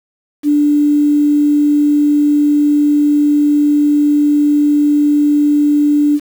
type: tone with quantisation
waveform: sine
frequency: 293.7 Hz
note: D4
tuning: in tune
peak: -8 dBFS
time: 0.43-6.2 s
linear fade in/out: 50 ms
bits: 6
effects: none